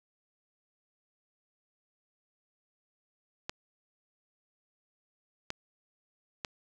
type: clicks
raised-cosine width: 0.2 ms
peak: -17 dBFS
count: 3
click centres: 3.495 / 5.504 / 6.448 s
effects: none